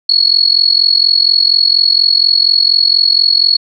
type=tone with amplitude modulation; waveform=sine; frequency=4354 Hz; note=C#8; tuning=32 cents flat; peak=-3 dBFS; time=0.09-3.57 s; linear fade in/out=5 ms; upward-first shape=sine; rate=44.2 Hz; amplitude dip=90%; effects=none